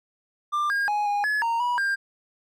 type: tone with pitch steps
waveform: triangle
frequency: 1189 / 1622 / 833 / 819 / 1703 / 925 / 973 / 1596 Hz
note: D6 / G#6 / G#5 / G#5 / G#6 / A#5 / B5 / G6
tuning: +21 / -41 / +5 / -24 / +43 / -14 / -26 / +31 cents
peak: -20 dBFS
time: 0.52-1.96 s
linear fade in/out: 20 ms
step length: 180 ms
effects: none